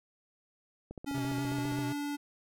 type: click train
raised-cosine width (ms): 2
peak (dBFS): -29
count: 14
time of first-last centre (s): 0.91-1.788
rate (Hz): 14.8
type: tone with pitch glide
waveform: square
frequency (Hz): 280 to 288.9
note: C#4 to D4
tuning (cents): +18 to -28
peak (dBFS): -34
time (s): 1.06-2.17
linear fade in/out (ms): 20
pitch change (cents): +54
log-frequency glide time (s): 1.3-1.71
type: tone with vibrato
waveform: square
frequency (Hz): 128.1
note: C3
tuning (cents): -36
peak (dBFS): -36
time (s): 1.14-1.93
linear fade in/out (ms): 10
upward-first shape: triangle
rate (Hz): 8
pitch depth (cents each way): 75
effects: none